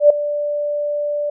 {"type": "tone with ADSR envelope", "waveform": "sine", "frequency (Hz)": 587.3, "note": "D5", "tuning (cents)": 0, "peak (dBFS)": -3, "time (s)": [0, 1.3], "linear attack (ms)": 100, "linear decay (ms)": 5, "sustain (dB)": -15, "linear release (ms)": 6, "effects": []}